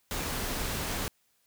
pink noise, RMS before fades -33 dBFS, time 0.11-1.08 s, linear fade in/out 0 ms, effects white hiss -71 dBFS RMS until 1.46 s

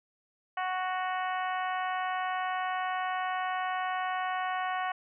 harmonic tone, 370 Hz, F#4, in tune, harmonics 2 / 3 / 4 / 5 / 6 / 7 / 8, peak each -32 / -35 / -39 / -39 / -45 / -48 / -47 dBFS, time 0.57-4.92 s, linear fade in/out 5 ms, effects none

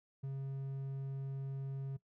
triangle tone, 136 Hz, C#3, 33 cents flat, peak -36 dBFS, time 0.23-1.97 s, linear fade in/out 10 ms, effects noise-tail reverb RT60 0.1 s tail -18 dB re dry

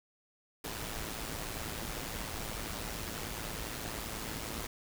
pink noise with amplitude modulation, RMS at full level -37 dBFS, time 0.64-4.67 s, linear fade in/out 5 ms, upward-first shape sine, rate 110 Hz, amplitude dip 60%, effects none

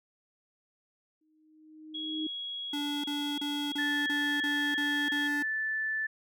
sine tone with exponential growth, 311.1 Hz, D#4, in tune, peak -30 dBFS, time 1.21-2.27 s, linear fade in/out 5 ms, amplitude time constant 230 ms
sine tone with pitch glide, 3322 to 3284 Hz, G#7 to G#7, 0 to -20 cents, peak -35 dBFS, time 1.94-5.28 s, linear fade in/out 10 ms, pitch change -20 cents, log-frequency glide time 3.21-4.77 s
square tone bursts, 290 Hz, D4, 22 cents flat, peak -33 dBFS, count 8, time 2.73-5.427 s, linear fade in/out 5 ms, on 310 ms, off 31 ms
sine tone, 1754 Hz, A6, 6 cents flat, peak -29 dBFS, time 3.78-6.07 s, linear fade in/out 10 ms
effects none

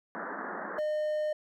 white band-pass noise, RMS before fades -38 dBFS, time 0.15-0.79 s, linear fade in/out 0 ms, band 180 to 1800 Hz, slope 96 dB/octave
triangle tone, 609 Hz, D#5, 37 cents flat, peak -26 dBFS, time 0.78-1.33 s, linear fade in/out 5 ms
effects none

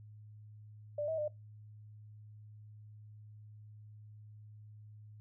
sine tone with pitch steps, 590 / 641 / 602 Hz, D5 / E5 / D5, +8 / -49 / +43 cents, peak -33 dBFS, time 0.98-1.28 s, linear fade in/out 5 ms, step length 100 ms, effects noise-tail reverb RT60 0.2 s tail -21 dB re dry + added 106 Hz sine -51 dBFS peak until 5.2 s

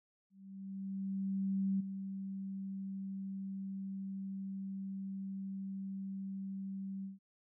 sine tone with ADSR envelope, 193.8 Hz, G3, 20 cents flat, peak -30 dBFS, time 0.3-7.19 s, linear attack 1500 ms, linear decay 9 ms, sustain -9 dB, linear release 150 ms, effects none

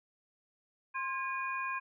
sine tone cluster, 1055 / 1627 / 2455 Hz, C6 / G#6 / D#7, +14 / -36 / -24 cents, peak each -36 / -39 / -39 dBFS, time 0.94-1.8 s, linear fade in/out 20 ms, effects none

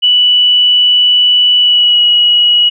sine tone with pitch glide, 2960 to 2914 Hz, F#7 to F#7, 0 to -27 cents, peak -5 dBFS, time 0.02-2.7 s, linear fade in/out 20 ms, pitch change -27 cents, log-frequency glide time 1.59-2 s, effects none

